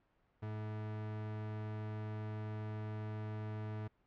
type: tone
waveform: 40% pulse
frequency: 107.4 Hz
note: A2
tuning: 41 cents flat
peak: -39 dBFS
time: 0.42-3.88 s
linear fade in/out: 10 ms
effects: pink hiss -75 dBFS RMS until 4.06 s + low-pass 2000 Hz 12 dB/octave